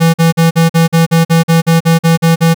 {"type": "tone bursts", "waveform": "square", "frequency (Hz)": 165.2, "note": "E3", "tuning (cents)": 4, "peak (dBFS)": -6, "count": 14, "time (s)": [0, 2.545], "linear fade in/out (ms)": 20, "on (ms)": 140, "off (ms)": 45, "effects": []}